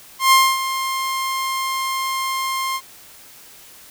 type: tone with ADSR envelope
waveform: sawtooth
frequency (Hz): 1059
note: C6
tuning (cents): +21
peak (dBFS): -5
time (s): 0.19-2.81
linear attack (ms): 130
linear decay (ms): 250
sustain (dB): -12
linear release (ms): 56
effects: white hiss -44 dBFS RMS until 3.9 s